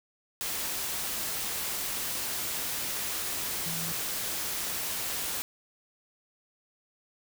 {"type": "tone in noise", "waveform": "sine", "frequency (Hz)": 165.4, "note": "E3", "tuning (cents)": 6, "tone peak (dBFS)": -38, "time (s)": [3.66, 3.92], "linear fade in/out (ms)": 0, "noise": "white", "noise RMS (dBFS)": -33, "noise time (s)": [0.41, 5.42], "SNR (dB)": -8, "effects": []}